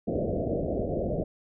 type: low-pass noise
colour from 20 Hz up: white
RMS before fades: -29 dBFS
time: 0.07-1.24 s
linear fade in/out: 10 ms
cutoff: 670 Hz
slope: 96 dB/octave
effects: none